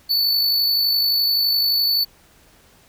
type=tone with amplitude modulation; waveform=square; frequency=4475 Hz; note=C#8; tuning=16 cents sharp; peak=-15 dBFS; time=0.09-2.05 s; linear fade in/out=20 ms; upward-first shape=sine; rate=51.7 Hz; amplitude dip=35%; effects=pink hiss -53 dBFS RMS until 2.88 s